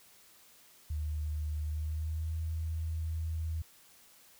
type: tone with pitch glide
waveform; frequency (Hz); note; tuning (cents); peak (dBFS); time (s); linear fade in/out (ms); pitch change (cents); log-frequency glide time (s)
sine; 76 to 80.52; D#2 to E2; -40 to -40; -32; 0.9-3.62; 5; +100; 1.65-2.37
effects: white hiss -60 dBFS RMS until 4.39 s